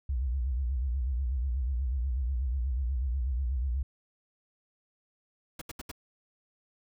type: tone with vibrato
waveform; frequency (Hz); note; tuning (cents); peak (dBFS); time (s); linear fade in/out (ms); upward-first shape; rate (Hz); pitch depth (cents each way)
sine; 63.8; C2; -43; -27; 0.09-3.83; 5; sine; 8.2; 160
type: noise bursts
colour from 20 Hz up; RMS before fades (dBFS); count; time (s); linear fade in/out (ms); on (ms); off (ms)
pink; -40; 4; 5.59-5.915; 5; 25; 75
effects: none